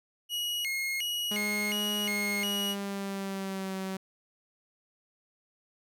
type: tone with vibrato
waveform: 40% pulse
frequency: 2500 Hz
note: D#7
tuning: 8 cents sharp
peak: -29 dBFS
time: 0.29-2.76 s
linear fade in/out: 50 ms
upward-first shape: square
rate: 1.4 Hz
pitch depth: 260 cents each way
type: tone with pitch glide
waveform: sawtooth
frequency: 207.7 to 190.46 Hz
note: G#3 to G3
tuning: 0 to -50 cents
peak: -29 dBFS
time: 1.31-3.97 s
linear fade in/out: 5 ms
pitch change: -150 cents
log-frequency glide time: 1.96-3.76 s
effects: none